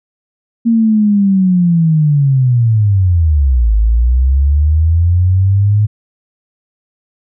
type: linear two-way sweep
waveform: sine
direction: down then up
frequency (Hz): 233.1 to 51.91 to 106.8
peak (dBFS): -7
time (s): 0.65-5.87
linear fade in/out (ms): 20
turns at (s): 3.74
effects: none